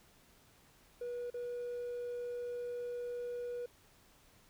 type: tone with dropouts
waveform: triangle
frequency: 484.9 Hz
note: B4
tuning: 32 cents flat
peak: -35 dBFS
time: 1.01-3.66 s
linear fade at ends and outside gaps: 5 ms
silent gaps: 1.302-1.341 s
effects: tanh soft clip ceiling -33 dBFS + pink hiss -65 dBFS RMS until 4.49 s